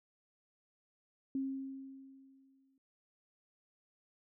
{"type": "tone with exponential decay", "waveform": "sine", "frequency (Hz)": 268.7, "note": "C4", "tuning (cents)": 46, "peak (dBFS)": -32, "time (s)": [1.35, 2.78], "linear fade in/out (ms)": 2, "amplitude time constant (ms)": 310, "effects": []}